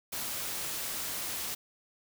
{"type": "noise", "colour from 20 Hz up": "white", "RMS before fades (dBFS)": -36, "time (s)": [0.12, 1.55], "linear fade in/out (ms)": 10, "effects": []}